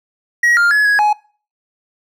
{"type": "tone with pitch steps", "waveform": "triangle", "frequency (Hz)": [1903, 1402, 1697, 1665, 840], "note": ["A#6", "F6", "G#6", "G#6", "G#5"], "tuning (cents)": [35, 6, 37, 4, 19], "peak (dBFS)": -8, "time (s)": [0.43, 1.13], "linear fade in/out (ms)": 5, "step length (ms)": 140, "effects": ["noise-tail reverb RT60 0.4 s tail -22 dB re dry"]}